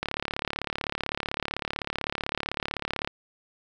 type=click train; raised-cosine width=0.3 ms; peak=-12 dBFS; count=110; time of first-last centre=0.03-3.075 s; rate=35.8 Hz; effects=none